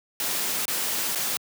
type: noise with dropouts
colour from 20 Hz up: white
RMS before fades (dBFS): -27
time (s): 0.2-1.37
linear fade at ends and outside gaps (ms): 1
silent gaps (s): 0.654-0.68 / 1.15-1.157
effects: high-pass 150 Hz 12 dB/octave